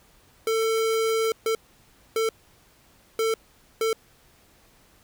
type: tone bursts at uneven times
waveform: square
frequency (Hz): 446.8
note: A4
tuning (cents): +27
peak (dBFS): -22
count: 5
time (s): 0.47-1.32 / 1.46-1.55 / 2.16-2.29 / 3.19-3.34 / 3.81-3.93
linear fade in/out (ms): 2
effects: pink hiss -58 dBFS RMS until 5.03 s